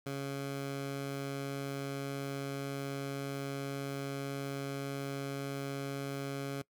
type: tone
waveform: 15% pulse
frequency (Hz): 138.6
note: C#3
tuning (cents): 0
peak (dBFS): -30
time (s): 0.06-6.62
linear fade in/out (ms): 5
effects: noise-tail reverb RT60 0.1 s tail -22 dB re dry